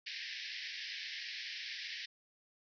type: band-pass noise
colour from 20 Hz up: pink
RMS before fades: -44 dBFS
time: 0.06-2.06 s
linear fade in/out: 10 ms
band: 1700 to 5500 Hz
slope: 96 dB/octave
effects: none